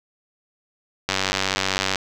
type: click train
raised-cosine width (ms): 0.2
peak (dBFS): -3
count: 84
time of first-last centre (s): 1.09-1.957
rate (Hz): 95.7
effects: none